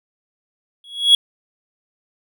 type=tone with exponential growth; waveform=triangle; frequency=3338 Hz; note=G#7; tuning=8 cents sharp; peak=-3 dBFS; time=0.84-1.15 s; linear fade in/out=2 ms; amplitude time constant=67 ms; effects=none